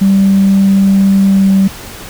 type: tone with pitch glide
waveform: sine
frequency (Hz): 195.2 to 193.4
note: G3 to G3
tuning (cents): -7 to -23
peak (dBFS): -4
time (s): 0.01-1.68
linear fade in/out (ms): 10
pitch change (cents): -16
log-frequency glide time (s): 1.27-1.55
effects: tanh soft clip ceiling -1 dBFS + pink hiss -29 dBFS RMS until 2.09 s